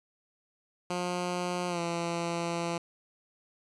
10% pulse tone with pitch glide, 178.2 to 169.96 Hz, F3 to F3, +35 to -47 cents, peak -22 dBFS, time 0.9-2.78 s, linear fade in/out 5 ms, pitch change -82 cents, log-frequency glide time 1.68-1.8 s, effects resampled to 22050 Hz

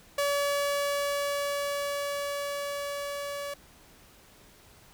sawtooth tone with level ramp, 570 Hz, C#5, 48 cents sharp, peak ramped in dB -21 to -30 dBFS, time 0.18-3.54 s, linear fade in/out 5 ms, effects pink hiss -56 dBFS RMS until 4.93 s

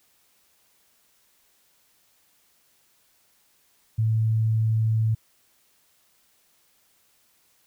sine tone, 110.9 Hz, A2, 14 cents sharp, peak -19 dBFS, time 3.98-5.15 s, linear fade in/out 10 ms, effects white hiss -64 dBFS RMS until 7.66 s

